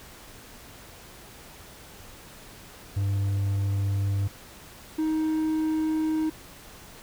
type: tone pair in turn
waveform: triangle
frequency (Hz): 99.2 / 313.9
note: G2 / D#4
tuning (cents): +21 / +15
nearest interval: octave + minor sixth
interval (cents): 1994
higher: second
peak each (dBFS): -21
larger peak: neither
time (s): 2.96-4.28 / 4.98-6.3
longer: neither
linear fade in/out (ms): 10
effects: pink hiss -47 dBFS RMS until 7.02 s